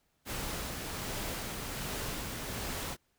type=noise with tremolo; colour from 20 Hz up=pink; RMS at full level=-37 dBFS; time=0.25-2.97 s; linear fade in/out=50 ms; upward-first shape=sine; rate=1.3 Hz; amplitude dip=25%; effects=pink hiss -75 dBFS RMS until 3.18 s